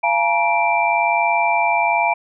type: tone cluster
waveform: sine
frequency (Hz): 687 / 849 / 950 / 2351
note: F5 / G#5 / A#5 / D7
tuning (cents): -29 / +38 / +33 / +1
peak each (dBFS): -20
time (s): 0.03-2.14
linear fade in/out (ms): 10
effects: none